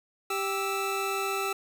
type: tone pair together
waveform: 25% pulse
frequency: 392 / 1318.5 Hz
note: G4 / E6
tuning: 0 / 0 cents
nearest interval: octave + major sixth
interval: 2100 cents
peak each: -27 dBFS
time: 0.3-1.53 s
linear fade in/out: 5 ms
effects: none